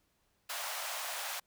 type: high-pass noise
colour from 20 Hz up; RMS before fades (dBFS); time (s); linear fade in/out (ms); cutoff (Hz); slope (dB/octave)
pink; -39; 0.49-1.4; 10; 600; 48
effects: pink hiss -75 dBFS RMS until 1.46 s